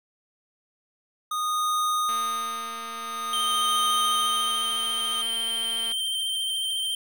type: tone with tremolo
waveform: square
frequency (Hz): 1235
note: D#6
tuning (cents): -13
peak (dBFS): -23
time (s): 1.31-5.22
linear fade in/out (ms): 5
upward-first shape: sine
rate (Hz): 0.48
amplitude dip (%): 75
type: click train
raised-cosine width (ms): 0.3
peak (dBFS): -25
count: 878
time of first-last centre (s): 2.09-5.92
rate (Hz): 229
type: tone with vibrato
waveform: square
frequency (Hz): 3136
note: G7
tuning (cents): 0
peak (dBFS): -26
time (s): 3.33-6.95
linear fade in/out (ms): 2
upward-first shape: sine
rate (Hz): 14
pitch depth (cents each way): 19
effects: none